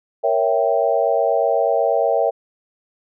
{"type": "chord", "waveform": "sine", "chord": "A# diminished seventh", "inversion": "none", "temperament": "equal", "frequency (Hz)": [466.2, 554.4, 659.3, 784], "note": ["A#4", "C#5", "E5", "G5"], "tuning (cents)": [0, 0, 0, 0], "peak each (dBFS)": [-21, -20, -19, -22], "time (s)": [0.23, 2.31], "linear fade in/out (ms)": 20, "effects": []}